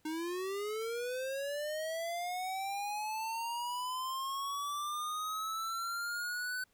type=linear sweep; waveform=square; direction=up; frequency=306.3 to 1510 Hz; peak=-36 dBFS; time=0.05-6.64 s; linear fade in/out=5 ms; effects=pink hiss -72 dBFS RMS until 6.73 s